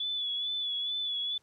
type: tone with vibrato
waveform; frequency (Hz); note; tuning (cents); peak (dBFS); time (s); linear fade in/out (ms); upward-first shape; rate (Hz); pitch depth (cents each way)
sine; 3436; A7; -42; -30; 0-1.38; 5; sine; 2.3; 40
effects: pink hiss -69 dBFS RMS until 1.42 s + low-pass 10000 Hz 12 dB/octave